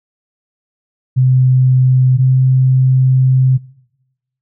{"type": "tone pair in turn", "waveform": "sine", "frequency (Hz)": [128.8, 130.15], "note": ["C3", "C3"], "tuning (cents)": [-27, -9], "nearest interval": "unison", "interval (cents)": 18, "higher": "second", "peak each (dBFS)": -7, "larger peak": "neither", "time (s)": [[1.16, 2.18], [2.18, 3.58]], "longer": "second", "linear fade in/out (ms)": 20, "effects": ["noise-tail reverb RT60 1.0 s tail -24 dB re dry"]}